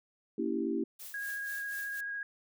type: chord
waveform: sine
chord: A# diminished seventh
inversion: none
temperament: equal with one note detuned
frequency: 233.1 / 282 / 329.6 / 392 Hz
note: A#3 / C#4 / E4 / G4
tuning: 0 / +30 / 0 / 0 cents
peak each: -36 / -36 / -34 / -36 dBFS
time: 0.38-0.84 s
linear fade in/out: 5 ms
type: noise with tremolo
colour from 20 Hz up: blue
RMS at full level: -45 dBFS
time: 0.99-2.01 s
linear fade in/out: 10 ms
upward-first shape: sine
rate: 4.1 Hz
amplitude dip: 65%
type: tone with vibrato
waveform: sine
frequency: 1641 Hz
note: G#6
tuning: 21 cents flat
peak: -35 dBFS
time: 1.14-2.23 s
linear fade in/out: 2 ms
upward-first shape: sine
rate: 14 Hz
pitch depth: 14 cents each way
effects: none